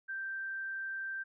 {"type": "tone", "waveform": "sine", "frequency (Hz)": 1568, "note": "G6", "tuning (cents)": 0, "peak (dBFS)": -36, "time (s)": [0.08, 1.24], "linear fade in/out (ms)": 20, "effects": []}